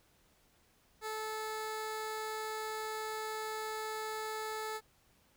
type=tone; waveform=15% pulse; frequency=435.1 Hz; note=A4; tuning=19 cents flat; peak=-31 dBFS; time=1.01-4.81 s; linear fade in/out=50 ms; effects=pink hiss -69 dBFS RMS until 5.36 s